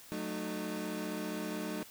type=chord; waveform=30% pulse; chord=D# diminished; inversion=first; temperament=equal with one note detuned; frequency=185 / 220 / 305.8 Hz; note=F#3 / A3 / D#4; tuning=0 / 0 / -30 cents; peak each=-39 / -38 / -37 dBFS; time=0.12-1.83 s; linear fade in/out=0 ms; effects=white hiss -54 dBFS RMS until 1.9 s